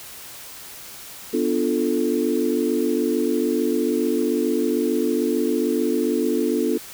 sine chord, B half-diminished seventh, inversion none, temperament equal, 246.9 / 293.7 / 349.2 / 440 Hz, B3 / D4 / F4 / A4, 0 / 0 / 0 / 0 cents, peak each -24 dBFS, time 1.33-6.78 s, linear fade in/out 10 ms, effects white hiss -39 dBFS RMS until 6.93 s

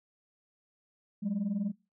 sine tone pair together, 187.47 / 207.7 Hz, F#3 / G#3, +23 / 0 cents, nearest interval major second, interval 177 cents, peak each -32 / -29 dBFS, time 1.22-1.72 s, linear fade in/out 20 ms, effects noise-tail reverb RT60 0.3 s tail -25 dB re dry + tanh soft clip ceiling -26 dBFS

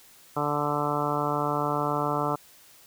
harmonic tone, 146.83 Hz, D3, in tune, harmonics 1 / 2 / 3 / 4 / 5 / 6 / 7 / 8 / 9, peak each -33 / -33 / -33 / -33 / -33 / -33 / -33 / -33 / -33 dBFS, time 0.36-2.36 s, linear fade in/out 10 ms, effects white hiss -54 dBFS RMS until 2.86 s

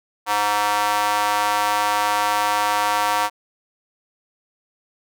square tone with high-pass filter, 103.9 Hz, G#2, 1 cent sharp, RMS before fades -20 dBFS, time 0.26-3.3 s, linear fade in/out 50 ms, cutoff 910 Hz, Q 2.8, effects none

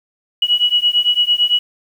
sine beating tone pair, 2920 / 2928.9 Hz, F#7 / F#7, -24 / -18 cents, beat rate 8.9 Hz, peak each -15 dBFS, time 0.42-1.59 s, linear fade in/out 5 ms, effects 7-bit

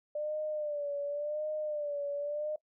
sine tone with vibrato, 592 Hz, D5, 14 cents sharp, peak -32 dBFS, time 0.15-2.56 s, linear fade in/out 5 ms, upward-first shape sine, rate 0.91 Hz, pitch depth 63 cents each way, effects noise-tail reverb RT60 0.1 s tail -20 dB re dry

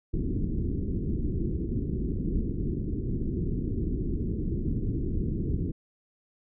pink low-pass noise, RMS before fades -29 dBFS, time 0.13-5.72 s, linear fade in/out 10 ms, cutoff 380 Hz, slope 48 dB/octave, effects none

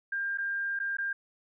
sine tone with dropouts, 1599 Hz, G6, 34 cents sharp, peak -29 dBFS, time 0.12-1.13 s, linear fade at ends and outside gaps 5 ms, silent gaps 0.375-0.383 / 0.791-0.799 / 0.97-0.984 s, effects none

